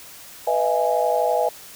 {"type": "chord", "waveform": "sine", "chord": "E major seventh", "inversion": "second", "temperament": "equal with one note detuned", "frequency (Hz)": [493.9, 622.3, 674.3, 830.6], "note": ["B4", "D#5", "E5", "G#5"], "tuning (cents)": [0, 0, 39, 0], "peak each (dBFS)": -23, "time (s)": [0.47, 1.49], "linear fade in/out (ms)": 5, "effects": ["white hiss -42 dBFS RMS until 1.75 s"]}